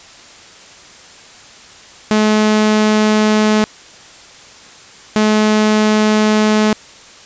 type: tone pair in turn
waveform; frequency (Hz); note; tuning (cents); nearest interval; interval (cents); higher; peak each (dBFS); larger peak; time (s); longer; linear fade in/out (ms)
sawtooth; 214.1 / 214.1; A3 / A3; -47 / -47; unison; 0; neither; -6; neither; 2.11-3.64 / 5.16-6.73; second; 0
effects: white hiss -39 dBFS RMS until 7.25 s + resampled to 16000 Hz